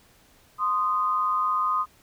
sine tone pair together, 1041 / 1238 Hz, C6 / D#6, -9 / -9 cents, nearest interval minor third, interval 300 cents, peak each -26 / -23 dBFS, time 0.58-1.86 s, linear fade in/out 50 ms, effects pink hiss -58 dBFS RMS until 2.02 s

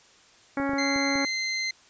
harmonic tone, 277.2 Hz, C#4, in tune, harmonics 1 / 2 / 3 / 4 / 5 / 6 / 7 / 8, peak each -27 / -32 / -34 / -38 / -36 / -38 / -40 / -41 dBFS, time 0.57-1.25 s, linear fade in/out 2 ms
clicks, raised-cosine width 2 ms, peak -25 dBFS, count 5, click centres 0.6 / 0.694 / 0.734 / 0.961 / 1.156 s
25% pulse tone, 2073 Hz, C7, 17 cents flat, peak -23 dBFS, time 0.78-1.71 s, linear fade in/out 5 ms
effects white hiss -56 dBFS RMS until 1.89 s + resampled to 16000 Hz

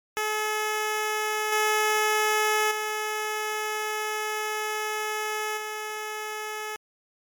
10% pulse tone with level steps, 428.1 Hz, A4, 47 cents flat, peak -17 / -13 / -19 / -23 dBFS, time 0.17-6.76 s, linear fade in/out 0 ms, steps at 1.52 / 2.71 / 5.57 s, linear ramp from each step 5 ms, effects MP3 96 kbps

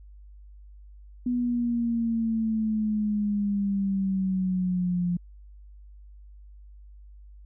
sine exponential sweep, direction down, 246.9 to 174.61 Hz, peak -23 dBFS, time 1.26-5.17 s, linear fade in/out 5 ms, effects added 50 Hz sine -45 dBFS peak until 7.45 s

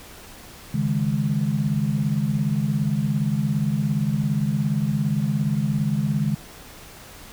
sine chord, C# suspended second, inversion none, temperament just, 138.59 / 155.92 / 207.9 Hz, C#3 / D#3 / G#3, 0 / +4 / +2 cents, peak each -24 dBFS, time 0.74-6.35 s, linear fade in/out 5 ms, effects pink hiss -43 dBFS RMS until 7.32 s

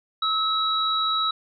sine tone pair together, 1293 / 3875 Hz, E6 / B7, -34 / -34 cents, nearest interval octave + perfect fifth, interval 1900 cents, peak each -23 / -24 dBFS, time 0.22-1.31 s, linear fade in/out 5 ms, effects none

